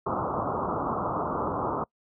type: low-pass noise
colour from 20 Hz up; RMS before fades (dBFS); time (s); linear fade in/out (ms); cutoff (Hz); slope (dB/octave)
white; -29; 0.06-1.84; 5; 1300; 96
effects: noise-tail reverb RT60 0.1 s tail -25 dB re dry + high-pass 80 Hz 12 dB/octave